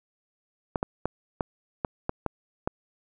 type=clicks; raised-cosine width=1 ms; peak=-12 dBFS; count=8; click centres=0.758 / 0.829 / 1.056 / 1.408 / 1.848 / 2.094 / 2.263 / 2.675 s; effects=none